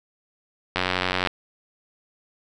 click train, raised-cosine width 0.3 ms, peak -6 dBFS, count 48, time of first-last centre 0.76-1.273 s, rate 91.7 Hz, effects none

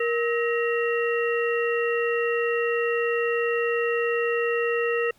sine tone cluster, 469.8 / 1291 / 1888 / 2745 Hz, A#4 / E6 / A#6 / F7, +13 / -37 / +22 / -31 cents, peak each -23 / -32 / -29 / -32 dBFS, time 0-5.11 s, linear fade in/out 5 ms, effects pink hiss -61 dBFS RMS until 5.18 s

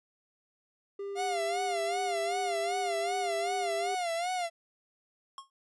triangle tone, 398.8 Hz, G4, 30 cents sharp, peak -33 dBFS, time 0.99-3.95 s, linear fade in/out 5 ms
45% pulse tone with vibrato, 701 Hz, F5, 6 cents sharp, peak -30 dBFS, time 1.15-4.5 s, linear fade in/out 50 ms, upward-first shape sine, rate 2.6 Hz, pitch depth 96 cents each way
square tone with exponential decay, 1085 Hz, C#6, 37 cents flat, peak -38 dBFS, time 5.38-5.5 s, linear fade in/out 1 ms, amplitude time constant 25 ms
effects resampled to 24000 Hz

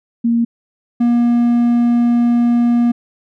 sine / triangle tone pair in turn, 233.3 / 238.2 Hz, A#3 / A#3, +2 / +38 cents, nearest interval unison, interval 36 cents, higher second, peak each -11 / -8 dBFS, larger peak second, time 0.24-0.45 / 1-2.92 s, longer second, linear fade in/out 10 ms, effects none

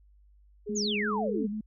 sine tone with pitch glide, 415.3 to 436.2 Hz, G#4 to A4, 0 to -15 cents, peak -33 dBFS, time 0.66-1.47 s, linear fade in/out 20 ms, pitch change +85 cents, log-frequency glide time 1.04-1.22 s
sine tone with vibrato, 210 Hz, G#3, 19 cents sharp, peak -31 dBFS, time 0.69-1.61 s, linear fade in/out 5 ms, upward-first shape square, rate 6 Hz, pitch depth 36 cents each way
sine exponential sweep, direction down, 7210 to 190.4 Hz, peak -29 dBFS, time 0.75-1.49 s, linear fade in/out 20 ms
effects added 50 Hz sine -56 dBFS peak until 1.66 s

